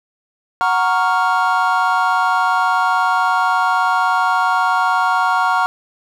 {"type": "chord", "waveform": "triangle", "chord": "Gb major seventh", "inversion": "none", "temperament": "equal", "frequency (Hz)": [740, 932.3, 1108.7, 1396.9], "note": ["Gb5", "Bb5", "Db6", "F6"], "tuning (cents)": [0, 0, 0, 0], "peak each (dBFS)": -17, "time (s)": [0.61, 5.66], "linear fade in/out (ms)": 0, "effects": []}